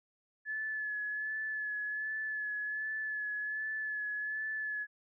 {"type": "tone with vibrato", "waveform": "sine", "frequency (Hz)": 1719, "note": "A6", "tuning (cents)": -41, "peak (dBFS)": -34, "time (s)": [0.45, 4.87], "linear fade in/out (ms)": 50, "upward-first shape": "sine", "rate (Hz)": 1.3, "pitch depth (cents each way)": 26, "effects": []}